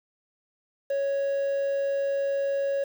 triangle tone with quantisation, 554.4 Hz, C#5, in tune, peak -22 dBFS, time 0.9-2.84 s, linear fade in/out 5 ms, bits 8, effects none

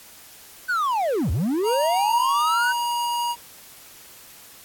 triangle linear two-way sweep, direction down then up, 1537 to 66.1 to 1537 Hz, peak -18 dBFS, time 0.68-2.73 s, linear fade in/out 20 ms, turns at 1.31 s
square tone with pitch glide, 941 to 952.5 Hz, A#5 to A#5, +16 to +37 cents, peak -23 dBFS, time 1.63-3.36 s, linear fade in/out 50 ms, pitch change +21 cents, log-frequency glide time 1.8-2.85 s
effects white hiss -46 dBFS RMS until 4.64 s + AAC 64 kbps

